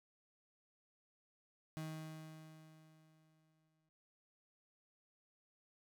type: tone with exponential decay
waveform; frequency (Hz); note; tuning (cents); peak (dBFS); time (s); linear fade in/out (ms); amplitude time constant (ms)
35% pulse; 157.5; D#3; +21; -40; 1.77-3.89; 0; 460
effects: none